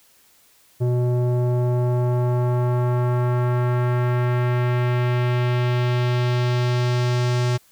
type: tone with low-pass filter sweep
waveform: square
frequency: 123.1 Hz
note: B2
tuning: 5 cents flat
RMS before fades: -20 dBFS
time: 0.8-7.58 s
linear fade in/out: 20 ms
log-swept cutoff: 490 to 6400 Hz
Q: 1.2
effects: white hiss -56 dBFS RMS until 7.71 s